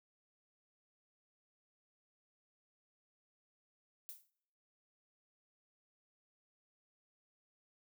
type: noise with exponential decay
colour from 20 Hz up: violet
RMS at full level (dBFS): -45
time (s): 4.09-4.3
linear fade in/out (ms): 0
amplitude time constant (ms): 44
effects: noise-tail reverb RT60 0.8 s tail -25 dB re dry